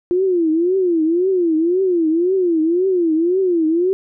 sine tone with vibrato, 346.9 Hz, F4, 12 cents flat, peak -13 dBFS, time 0.11-3.93 s, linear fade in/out 0 ms, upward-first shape triangle, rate 1.9 Hz, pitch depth 200 cents each way, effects none

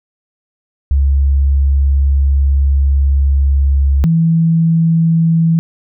sine tone pair in turn, 69.1 / 164.35 Hz, C#2 / E3, -5 / -5 cents, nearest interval octave + minor third, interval 1500 cents, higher second, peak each -8 dBFS, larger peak neither, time 0.91-4.04 / 4.04-5.59 s, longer first, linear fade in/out 0 ms, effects none

